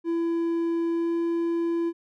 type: tone with pitch glide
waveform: triangle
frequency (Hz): 335.1 to 337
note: E4 to E4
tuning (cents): +29 to +38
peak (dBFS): -21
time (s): 0.04-1.93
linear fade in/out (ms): 50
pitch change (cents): +9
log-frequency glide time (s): 0.91-1.14
effects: none